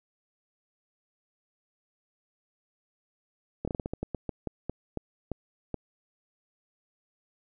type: slowing click train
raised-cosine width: 2 ms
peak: -18 dBFS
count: 15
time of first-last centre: 3.65-5.743 s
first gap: 26 ms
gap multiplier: 1.24
effects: none